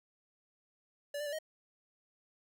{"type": "tone with pitch steps", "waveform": "square", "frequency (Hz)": [577, 592, 578, 626], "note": ["D5", "D5", "D5", "D#5"], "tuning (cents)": [-31, 14, -28, 10], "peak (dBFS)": -37, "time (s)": [1.14, 1.388], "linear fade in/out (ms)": 5, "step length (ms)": 62, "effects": []}